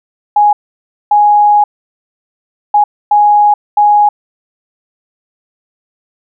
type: tone bursts at uneven times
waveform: sine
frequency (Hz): 830.6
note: G#5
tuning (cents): 0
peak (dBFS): -4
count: 5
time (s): 0.36-0.53 / 1.11-1.64 / 2.74-2.84 / 3.11-3.54 / 3.77-4.09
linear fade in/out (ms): 5
effects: none